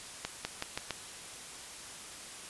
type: accelerating click train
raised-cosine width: 0.2 ms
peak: -16 dBFS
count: 5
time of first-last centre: 0.25-0.907 s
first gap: 200 ms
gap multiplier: 0.87
effects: white hiss -46 dBFS RMS until 2.49 s + resampled to 24000 Hz